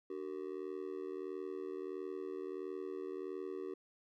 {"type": "tone with amplitude modulation", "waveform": "triangle", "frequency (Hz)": 378, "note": "F#4", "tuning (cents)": 37, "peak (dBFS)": -34, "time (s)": [0.1, 3.74], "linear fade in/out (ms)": 5, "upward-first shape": "sine", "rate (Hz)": 81.5, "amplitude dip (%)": 100, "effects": []}